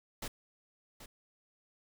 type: noise with echo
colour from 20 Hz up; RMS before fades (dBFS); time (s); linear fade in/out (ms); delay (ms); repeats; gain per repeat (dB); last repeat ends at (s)
pink; -40; 0.22-0.28; 5; 780; 1; -11; 1.06
effects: none